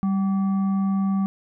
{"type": "tone with frequency modulation", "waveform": "sine", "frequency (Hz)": 195.3, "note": "G3", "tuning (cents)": -6, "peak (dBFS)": -19, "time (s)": [0.03, 1.26], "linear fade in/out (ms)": 0, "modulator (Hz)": 960, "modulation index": 0.25, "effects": []}